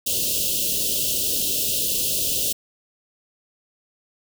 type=band-stop noise; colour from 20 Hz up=white; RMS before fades=-23 dBFS; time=0.06-2.53 s; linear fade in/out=10 ms; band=620 to 2700 Hz; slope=96 dB/octave; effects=none